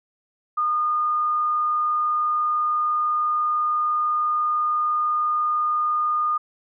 sine tone, 1221 Hz, D#6, 33 cents flat, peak -19 dBFS, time 0.57-6.38 s, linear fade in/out 10 ms, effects none

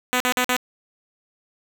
5% pulse tone bursts, 250.4 Hz, B3, 24 cents sharp, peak -7 dBFS, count 4, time 0.13-0.565 s, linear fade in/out 0 ms, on 72 ms, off 49 ms, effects none

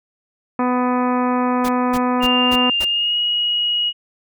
harmonic tone, 249.3 Hz, B3, 16 cents sharp, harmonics 1 / 2 / 3 / 4 / 5 / 6 / 7 / 8 / 9 / 10, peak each -18 / -24 / -25 / -23 / -26 / -39 / -35 / -41 / -40 / -40 dBFS, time 0.59-2.7 s, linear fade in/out 2 ms
pink noise bursts, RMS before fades -28 dBFS, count 5, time 1.64-2.85 s, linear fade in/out 10 ms, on 50 ms, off 240 ms
sine tone with pitch glide, 2801 to 2896 Hz, F7 to F#7, +4 to -38 cents, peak -16 dBFS, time 2.2-3.93 s, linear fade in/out 50 ms, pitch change +58 cents, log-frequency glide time 2.83-3.18 s
effects none

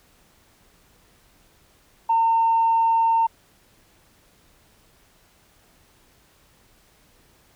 sine tone, 910 Hz, A#5, 42 cents flat, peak -15 dBFS, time 2.09-3.27 s, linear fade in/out 10 ms, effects tanh soft clip ceiling -11 dBFS + pink hiss -58 dBFS RMS until 7.55 s

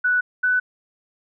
sine tone pair in turn, 1480 / 1495.5 Hz, F#6 / F#6, 0 / +18 cents, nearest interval unison, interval 18 cents, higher second, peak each -16 dBFS, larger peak neither, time 0.04-0.21 / 0.43-0.6 s, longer neither, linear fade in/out 10 ms, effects none

